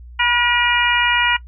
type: harmonic tone with a mistuned harmonic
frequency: 479.6 Hz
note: A#4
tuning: 49 cents sharp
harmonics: 2 / 3 / 4 / 5 / 6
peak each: -20 / -20 / -20 / -20 / -20 dBFS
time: 0.19-1.37 s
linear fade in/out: 10 ms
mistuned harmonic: 2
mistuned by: +20 cents
effects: noise-tail reverb RT60 0.1 s tail -20 dB re dry + added 60 Hz sine -35 dBFS peak until 1.47 s